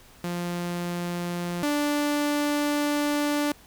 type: tone pair in turn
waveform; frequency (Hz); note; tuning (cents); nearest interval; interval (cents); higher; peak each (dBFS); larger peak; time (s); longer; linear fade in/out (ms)
sawtooth; 174.61 / 292.9; F3 / D4; 0 / -5; major sixth; 895; second; -24 / -19; second; 0.24-1.63 / 1.63-3.52; second; 2
effects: pink hiss -53 dBFS RMS until 3.66 s